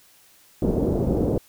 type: low-pass noise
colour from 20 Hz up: white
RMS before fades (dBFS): -22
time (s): 0.62-1.38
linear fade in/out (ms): 2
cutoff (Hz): 470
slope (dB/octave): 24
effects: white hiss -55 dBFS RMS until 1.48 s